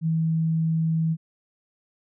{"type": "tone", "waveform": "sine", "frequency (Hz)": 161.7, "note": "E3", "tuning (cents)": -33, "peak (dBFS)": -20, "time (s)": [0.01, 1.17], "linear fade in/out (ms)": 50, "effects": []}